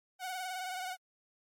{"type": "tone with vibrato", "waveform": "sawtooth", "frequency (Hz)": 740, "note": "F#5", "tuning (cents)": 0, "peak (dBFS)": -33, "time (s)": [0.19, 0.97], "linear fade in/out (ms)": 50, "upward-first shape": "sine", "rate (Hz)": 19, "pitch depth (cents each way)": 45, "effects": ["MP3 64 kbps"]}